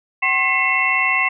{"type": "tone cluster", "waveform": "sine", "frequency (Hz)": [760, 1070, 2019, 2159, 2685], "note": ["F#5", "C6", "B6", "C#7", "E7"], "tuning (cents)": [46, 38, 38, -46, 31], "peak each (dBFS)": [-27, -22, -21, -20, -20], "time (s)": [0.22, 1.29], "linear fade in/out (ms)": 10, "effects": []}